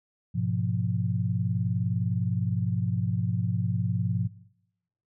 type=chord; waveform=sine; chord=F diminished; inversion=first; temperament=equal; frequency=103.83 / 123.47 / 174.61 Hz; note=Ab2 / Cb3 / F3; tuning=0 / 0 / 0 cents; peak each=-29 dBFS; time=0.34-4.28 s; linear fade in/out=20 ms; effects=noise-tail reverb RT60 0.9 s tail -21 dB re dry

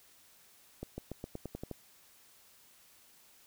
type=accelerating click train; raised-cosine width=2 ms; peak=-26 dBFS; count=9; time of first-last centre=0.83-1.713 s; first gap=150 ms; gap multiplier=0.91; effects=white hiss -62 dBFS RMS until 3.46 s

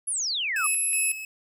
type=exponential sweep; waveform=sine; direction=down; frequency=11175 to 1123 Hz; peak=-25 dBFS; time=0.07-0.67 s; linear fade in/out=10 ms
type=tone with tremolo; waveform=45% pulse; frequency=2584 Hz; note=E7; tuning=35 cents flat; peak=-27 dBFS; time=0.56-1.25 s; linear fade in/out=2 ms; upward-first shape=square; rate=2.7 Hz; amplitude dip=55%
type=tone; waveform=sine; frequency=11175 Hz; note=F9; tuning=in tune; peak=-23 dBFS; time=0.64-1.12 s; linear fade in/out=2 ms
effects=none

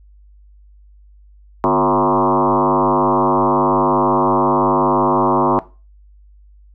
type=tone with frequency modulation; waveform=sine; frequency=659.3 Hz; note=E5; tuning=in tune; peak=-11 dBFS; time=1.64-5.59 s; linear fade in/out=0 ms; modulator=101 Hz; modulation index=4.5; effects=noise-tail reverb RT60 0.3 s tail -17 dB re dry + added 50 Hz sine -43 dBFS peak until 6.74 s

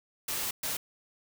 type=noise bursts at uneven times; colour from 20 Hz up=white; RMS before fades=-33 dBFS; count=2; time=0.28-0.51 / 0.63-0.77 s; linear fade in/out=5 ms; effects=none

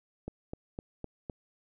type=click train; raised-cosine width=2 ms; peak=-24 dBFS; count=5; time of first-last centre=0.28-1.298 s; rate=3.93 Hz; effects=none

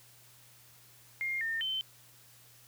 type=tone with pitch steps; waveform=sine; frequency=2122 / 1817 / 3080 Hz; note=C7 / A#6 / G7; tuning=+24 / -45 / -31 cents; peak=-31 dBFS; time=1.21-1.81 s; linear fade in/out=0 ms; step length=200 ms; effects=added 120 Hz sine -64 dBFS peak until 2.67 s + white hiss -59 dBFS RMS until 2.67 s

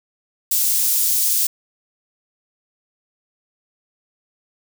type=high-pass noise; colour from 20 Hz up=white; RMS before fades=-18 dBFS; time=0.51-1.47 s; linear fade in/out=5 ms; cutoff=6200 Hz; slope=12 dB/octave; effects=none

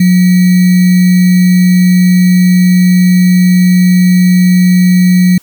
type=tone with sample-and-hold; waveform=sine; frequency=181.1 Hz; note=F#3; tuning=37 cents flat; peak=-3 dBFS; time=0-5.38 s; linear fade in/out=5 ms; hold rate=2100 Hz; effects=white hiss -45 dBFS RMS until 5.42 s

